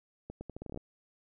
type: accelerating click train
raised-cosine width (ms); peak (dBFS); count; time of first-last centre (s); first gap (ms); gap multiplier
2; -28; 11; 0.3-0.774; 110; 0.79
effects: none